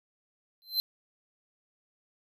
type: tone with exponential growth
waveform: square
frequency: 4096 Hz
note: C8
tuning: 38 cents flat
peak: -22 dBFS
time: 0.62-0.8 s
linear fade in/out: 0 ms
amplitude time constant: 37 ms
effects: none